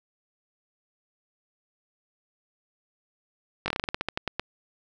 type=slowing click train; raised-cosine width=0.3 ms; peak=-11 dBFS; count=14; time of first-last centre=3.66-4.396 s; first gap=20 ms; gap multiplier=1.16; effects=none